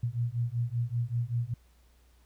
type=beating tone pair; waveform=sine; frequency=116.54 / 121.74 Hz; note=A#2 / B2; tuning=0 / -24 cents; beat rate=5.2 Hz; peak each=-31 dBFS; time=0.03-1.54 s; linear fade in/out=5 ms; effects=added 60 Hz sine -59 dBFS peak until 2.25 s + pink hiss -68 dBFS RMS until 2.25 s